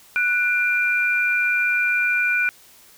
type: tone pair together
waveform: sine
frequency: 1477 / 2384 Hz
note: F#6 / D7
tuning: -3 / +25 cents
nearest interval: minor sixth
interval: 828 cents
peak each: -20 dBFS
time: 0.16-2.49 s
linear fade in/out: 0 ms
effects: white hiss -50 dBFS RMS until 2.97 s